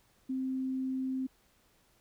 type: tone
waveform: sine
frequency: 261.6 Hz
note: C4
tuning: in tune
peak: -31 dBFS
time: 0.29-1.27 s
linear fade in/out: 10 ms
effects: pink hiss -68 dBFS RMS until 2 s